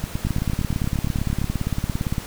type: two click trains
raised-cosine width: 5 ms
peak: -10 / -11 dBFS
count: 35 / 13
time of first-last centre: 0.25-2.182 / 0.04-1.416 s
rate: 17.6 / 8.72 Hz
effects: pink hiss -37 dBFS RMS until 2.26 s